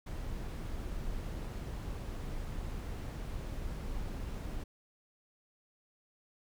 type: noise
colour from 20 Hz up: brown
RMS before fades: -39 dBFS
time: 0.06-4.64 s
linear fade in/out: 10 ms
effects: none